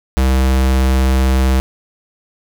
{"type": "tone", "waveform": "square", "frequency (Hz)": 65.41, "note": "C2", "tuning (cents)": 0, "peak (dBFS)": -11, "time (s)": [0.17, 1.6], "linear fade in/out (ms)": 0, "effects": []}